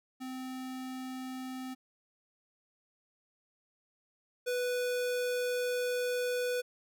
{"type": "tone pair in turn", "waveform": "square", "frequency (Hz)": [258.5, 493.9], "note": ["C4", "B4"], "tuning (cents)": [-21, 0], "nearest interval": "major seventh", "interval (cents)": 1121, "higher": "second", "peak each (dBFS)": [-39, -31], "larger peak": "second", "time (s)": [[0.2, 1.75], [4.46, 6.62]], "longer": "second", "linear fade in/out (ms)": 20, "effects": []}